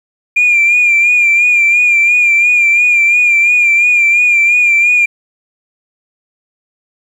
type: tone with vibrato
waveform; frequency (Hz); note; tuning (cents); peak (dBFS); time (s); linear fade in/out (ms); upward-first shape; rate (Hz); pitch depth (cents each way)
sine; 2400; D7; +37; -5; 0.36-5.06; 10; sine; 2.9; 46
effects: tanh soft clip ceiling -3 dBFS + 7-bit